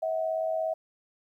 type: tone pair together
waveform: sine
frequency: 642.9 / 740 Hz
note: E5 / F#5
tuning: -43 / 0 cents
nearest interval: major second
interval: 243 cents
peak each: -27 / -34 dBFS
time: 0.02-0.74 s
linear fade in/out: 10 ms
effects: 11-bit